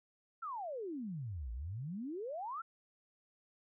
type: exponential two-way sweep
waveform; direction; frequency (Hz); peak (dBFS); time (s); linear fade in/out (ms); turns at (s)
sine; down then up; 1396.9 to 55 to 1396.9; -39; 0.42-2.62; 10; 1.52
effects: none